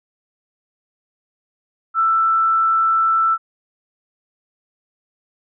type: tone with frequency modulation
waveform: sine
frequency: 1330 Hz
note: E6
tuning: 15 cents sharp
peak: -13 dBFS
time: 1.94-3.38 s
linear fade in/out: 50 ms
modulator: 91.1 Hz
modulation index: 0.25
effects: none